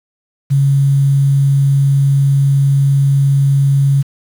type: tone with quantisation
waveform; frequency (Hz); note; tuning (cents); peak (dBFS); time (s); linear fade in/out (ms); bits
sine; 138.59; C#3; 0; -8; 0.5-4.03; 20; 6
effects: none